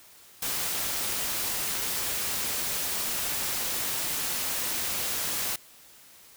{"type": "noise", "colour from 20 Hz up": "white", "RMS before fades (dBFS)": -30, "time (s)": [0.42, 5.56], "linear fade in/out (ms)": 5, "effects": ["white hiss -53 dBFS RMS until 6.36 s"]}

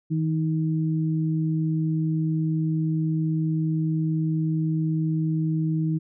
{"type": "tone pair together", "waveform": "sine", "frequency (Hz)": [159.4, 315], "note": ["D#3", "D#4"], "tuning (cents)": [42, 21], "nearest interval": "octave", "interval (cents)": 1179, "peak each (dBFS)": [-22, -28], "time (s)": [0.1, 5.99], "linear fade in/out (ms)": 20, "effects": []}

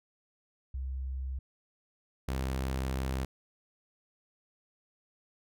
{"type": "tone pair in turn", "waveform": ["sine", "sawtooth"], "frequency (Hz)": [65.7, 65.7], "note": ["C2", "C2"], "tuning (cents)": [8, 8], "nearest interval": "unison", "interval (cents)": 0, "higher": "neither", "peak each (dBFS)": [-33, -27], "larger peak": "second", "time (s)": [[0.74, 1.39], [2.28, 3.25]], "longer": "second", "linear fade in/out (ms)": 5, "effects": []}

